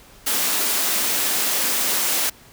white high-pass noise, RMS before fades -21 dBFS, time 0.26-2.3 s, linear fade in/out 10 ms, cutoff 190 Hz, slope 48 dB/octave, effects pink hiss -48 dBFS RMS until 2.52 s

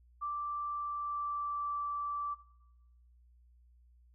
sine tone with pitch glide, 1173 to 1163.6 Hz, D6 to D6, -2 to -16 cents, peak -34 dBFS, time 0.21-2.35 s, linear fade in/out 20 ms, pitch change -14 cents, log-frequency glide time 0.68-1.85 s, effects noise-tail reverb RT60 0.9 s tail -17 dB re dry + added 60 Hz sine -60 dBFS peak until 4.14 s

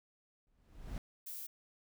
brown noise with exponential growth, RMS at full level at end -38 dBFS, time 0.47-0.98 s, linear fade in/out 1 ms, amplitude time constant 110 ms
violet noise, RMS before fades -45 dBFS, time 1.26-1.47 s, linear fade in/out 10 ms
effects none

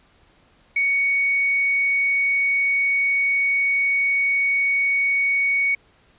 sine tone with quantisation, 2232 Hz, C#7, 11 cents sharp, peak -17 dBFS, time 0.76-5.75 s, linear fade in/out 5 ms, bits 7, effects pink hiss -57 dBFS RMS until 6.18 s + resampled to 8000 Hz

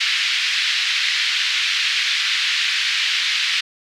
white band-pass noise, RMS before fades -20 dBFS, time 0-3.61 s, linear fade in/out 10 ms, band 1800 to 4100 Hz, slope 24 dB/octave, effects none

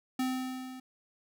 square tone with level ramp, 257.6 Hz, C4, 27 cents flat, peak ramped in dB -28 to -44 dBFS, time 0.19-0.8 s, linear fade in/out 5 ms, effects none

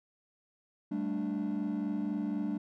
triangle chord, G suspended second, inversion none, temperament equal, 196 / 220 / 293.7 Hz, G3 / A3 / D4, 0 / 0 / 0 cents, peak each -33 / -33 / -32 dBFS, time 0.91-2.58 s, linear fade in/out 10 ms, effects tanh soft clip ceiling -24 dBFS

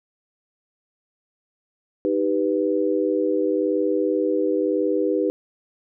sine chord, Eb augmented, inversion none, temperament equal, 311.1 / 392 / 493.9 Hz, Eb4 / G4 / B4, 0 / 0 / 0 cents, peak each -23 dBFS, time 2.05-5.3 s, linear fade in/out 0 ms, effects none

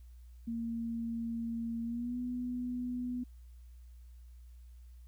sine tone with pitch glide, 230.6 to 247.2 Hz, A#3 to B3, -19 to +2 cents, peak -34 dBFS, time 0.47-3.24 s, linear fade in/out 10 ms, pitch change +121 cents, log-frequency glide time 1.83-2.18 s, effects added 60 Hz sine -50 dBFS peak until 5.07 s + white hiss -74 dBFS RMS until 5.07 s

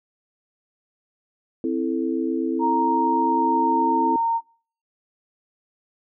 sine chord, A minor, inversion first, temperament equal, 261.6 / 329.6 / 440 Hz, C4 / E4 / A4, 0 / 0 / 0 cents, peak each -25 / -24 / -29 dBFS, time 1.64-4.16 s, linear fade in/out 2 ms
sine tone with pitch glide, 932.3 to 920 Hz, A#5 to A#5, 0 to -23 cents, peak -19 dBFS, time 2.59-4.41 s, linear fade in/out 50 ms, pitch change -23 cents, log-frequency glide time 3.21-4 s
effects noise-tail reverb RT60 0.5 s tail -26 dB re dry

